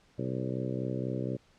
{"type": "harmonic tone with a mistuned harmonic", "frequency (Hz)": 64.1, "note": "C2", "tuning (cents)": -35, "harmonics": [2, 3, 4, 5, 6, 7, 8, 9], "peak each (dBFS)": [-35, -38, -39, -39, -40, -42, -43, -44], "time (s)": [0.18, 1.37], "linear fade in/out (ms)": 10, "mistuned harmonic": 9, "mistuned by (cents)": -17, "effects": ["pink hiss -64 dBFS RMS until 1.58 s", "low-pass 6000 Hz 12 dB/octave"]}